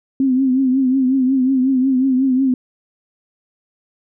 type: tone with vibrato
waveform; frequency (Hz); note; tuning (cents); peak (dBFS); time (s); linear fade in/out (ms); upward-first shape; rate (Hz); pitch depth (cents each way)
sine; 261.6; C4; 0; -12; 0.2-2.54; 2; triangle; 5.5; 79
effects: none